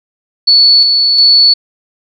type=tone with tremolo; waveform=sine; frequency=4435 Hz; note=C#8; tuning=in tune; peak=-3 dBFS; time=0.47-1.54 s; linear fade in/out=10 ms; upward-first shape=square; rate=1.4 Hz; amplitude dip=35%; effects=none